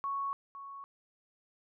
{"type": "tone with echo", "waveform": "sine", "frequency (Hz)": 1108.7, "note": "C#6", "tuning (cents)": 0, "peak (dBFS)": -32, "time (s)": [0.04, 0.33], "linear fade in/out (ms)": 0, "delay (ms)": 510, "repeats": 1, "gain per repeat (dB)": -11, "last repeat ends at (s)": 0.84, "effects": []}